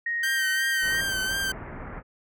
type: tone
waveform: sine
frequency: 1871 Hz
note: A#6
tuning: 6 cents sharp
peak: -25 dBFS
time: 0.06-1.01 s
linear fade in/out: 5 ms
type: tone with vibrato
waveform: sawtooth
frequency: 1557 Hz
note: G6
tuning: 12 cents flat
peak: -22 dBFS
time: 0.23-1.52 s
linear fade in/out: 5 ms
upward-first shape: sine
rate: 2.8 Hz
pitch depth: 35 cents each way
type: low-pass noise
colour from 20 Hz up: pink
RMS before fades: -38 dBFS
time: 0.81-2.03 s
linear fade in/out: 50 ms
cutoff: 2100 Hz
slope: 48 dB/octave
effects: none